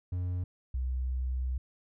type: tone pair in turn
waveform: triangle / sine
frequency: 90 / 63.64 Hz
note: F#2 / C2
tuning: -47 / -47 cents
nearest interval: tritone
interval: 600 cents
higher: first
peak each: -28 / -29 dBFS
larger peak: first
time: 0.12-0.44 / 0.74-1.58 s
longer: second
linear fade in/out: 5 ms
effects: none